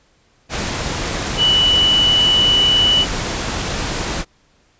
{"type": "tone in noise", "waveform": "sine", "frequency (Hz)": 2960, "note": "F#7", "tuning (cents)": 0, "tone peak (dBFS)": -11, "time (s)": [1.37, 3.06], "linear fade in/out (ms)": 50, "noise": "pink", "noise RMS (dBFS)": -22, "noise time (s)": [0.49, 4.25], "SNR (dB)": 8, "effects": ["pink hiss -57 dBFS RMS until 4.79 s", "resampled to 16000 Hz"]}